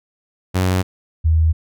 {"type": "tone pair in turn", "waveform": ["sawtooth", "sine"], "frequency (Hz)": [92.5, 80.1], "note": ["F#2", "E2"], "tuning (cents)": [0, -49], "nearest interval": "major second", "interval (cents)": 249, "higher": "first", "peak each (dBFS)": -11, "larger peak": "neither", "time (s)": [[0.54, 0.83], [1.24, 1.53]], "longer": "neither", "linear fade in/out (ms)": 20, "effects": []}